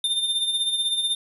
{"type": "tone with tremolo", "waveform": "square", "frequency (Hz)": 3607, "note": "A7", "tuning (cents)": 42, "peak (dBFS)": -20, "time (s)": [0.04, 1.15], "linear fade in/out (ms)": 2, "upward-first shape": "sine", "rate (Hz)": 16, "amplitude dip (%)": 55, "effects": ["resampled to 32000 Hz"]}